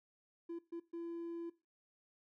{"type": "tone bursts at uneven times", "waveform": "triangle", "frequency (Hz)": 337.7, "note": "E4", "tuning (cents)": 42, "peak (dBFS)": -38, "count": 3, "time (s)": [[0.49, 0.59], [0.72, 0.8], [0.93, 1.5]], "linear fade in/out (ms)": 10, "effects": ["noise-tail reverb RT60 0.3 s tail -21 dB re dry", "tanh soft clip ceiling -36 dBFS"]}